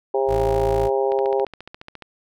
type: harmonic tone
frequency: 134.3 Hz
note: C3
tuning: 46 cents sharp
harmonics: 3 / 4 / 5 / 6 / 7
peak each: -20 / -23 / -29 / -26 / -32 dBFS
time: 0.14-1.45 s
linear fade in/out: 5 ms
type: tone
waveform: 25% pulse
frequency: 55 Hz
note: A1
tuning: in tune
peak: -21 dBFS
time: 0.27-0.9 s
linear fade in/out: 50 ms
type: click train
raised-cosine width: 0.3 ms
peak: -21 dBFS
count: 14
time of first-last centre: 1.12-2.023 s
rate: 14.4 Hz
effects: none